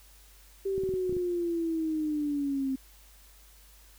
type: linear sweep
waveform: sine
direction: down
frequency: 392 to 262.9 Hz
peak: -27 dBFS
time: 0.65-2.76 s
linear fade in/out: 10 ms
type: clicks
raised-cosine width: 3 ms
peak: -26 dBFS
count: 7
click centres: 0.78 / 0.836 / 0.891 / 0.939 / 1.095 / 1.126 / 1.167 s
effects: added 50 Hz sine -55 dBFS peak until 3.98 s + white hiss -58 dBFS RMS until 3.98 s